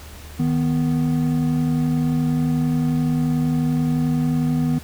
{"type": "tone pair together", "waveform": "triangle", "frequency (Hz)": [155.56, 246.9], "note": ["D#3", "B3"], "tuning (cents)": [0, 0], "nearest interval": "minor sixth", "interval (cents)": 800, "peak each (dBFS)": -18, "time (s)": [0.39, 4.79], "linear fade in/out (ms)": 10, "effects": ["added 75 Hz sine -38 dBFS peak until 4.83 s", "pink hiss -42 dBFS RMS until 4.83 s"]}